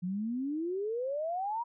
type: exponential sweep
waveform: sine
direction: up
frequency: 173.6 to 970 Hz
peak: -31 dBFS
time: 0.02-1.64 s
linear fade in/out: 20 ms
effects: none